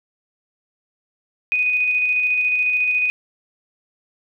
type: tone with tremolo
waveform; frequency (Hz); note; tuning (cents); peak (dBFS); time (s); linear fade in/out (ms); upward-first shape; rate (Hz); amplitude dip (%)
sine; 2489; D#7; 0; -15; 1.52-3.1; 0; square; 14; 25
effects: none